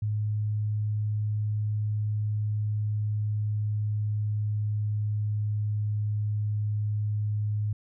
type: tone with pitch glide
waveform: sine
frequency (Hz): 105.9 to 105.17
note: G#2 to G#2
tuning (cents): +34 to +22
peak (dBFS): -25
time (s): 0.02-7.73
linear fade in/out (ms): 5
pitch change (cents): -12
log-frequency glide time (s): 1.92-5.94
effects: none